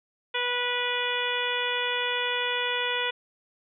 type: harmonic tone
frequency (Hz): 489.8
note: B4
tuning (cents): -14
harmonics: 1 / 2 / 3 / 4 / 5 / 6 / 7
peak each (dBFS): -33 / -33 / -33 / -33 / -33 / -33 / -33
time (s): 0.34-3.11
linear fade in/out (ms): 10
effects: none